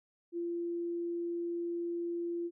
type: tone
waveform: sine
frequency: 343 Hz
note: F4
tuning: 31 cents flat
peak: -33 dBFS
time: 0.32-2.51 s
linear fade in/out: 50 ms
effects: none